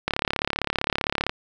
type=click train; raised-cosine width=0.3 ms; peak=-6 dBFS; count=44; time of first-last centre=0.08-1.295 s; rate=35.4 Hz; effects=none